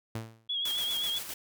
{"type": "tone with exponential decay", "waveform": "sawtooth", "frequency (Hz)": 112.3, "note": "A2", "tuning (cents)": 36, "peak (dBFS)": -28, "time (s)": [0.15, 0.48], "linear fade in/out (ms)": 5, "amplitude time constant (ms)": 70}
{"type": "tone with vibrato", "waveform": "sine", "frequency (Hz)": 3322, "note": "G#7", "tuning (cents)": 0, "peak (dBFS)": -29, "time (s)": [0.49, 1.19], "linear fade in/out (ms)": 10, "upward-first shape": "triangle", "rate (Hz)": 7.7, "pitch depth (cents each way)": 59}
{"type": "noise with tremolo", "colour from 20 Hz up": "white", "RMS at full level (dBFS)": -38, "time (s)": [0.65, 1.34], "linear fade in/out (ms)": 5, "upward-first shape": "square", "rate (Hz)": 7.8, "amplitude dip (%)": 40}
{"effects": []}